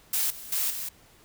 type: noise with level steps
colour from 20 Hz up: blue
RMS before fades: -26 / -42 / -27 / -34 dBFS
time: 0.13-0.89 s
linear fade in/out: 5 ms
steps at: 0.3 / 0.52 / 0.7 s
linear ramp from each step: 5 ms
effects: pink hiss -57 dBFS RMS until 1.24 s